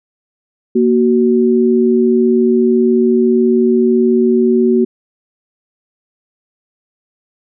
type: tone pair together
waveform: sine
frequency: 235.5 / 373.8 Hz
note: A#3 / F#4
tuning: +18 / +18 cents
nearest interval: minor sixth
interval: 800 cents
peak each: -11 dBFS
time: 0.75-4.85 s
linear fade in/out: 10 ms
effects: none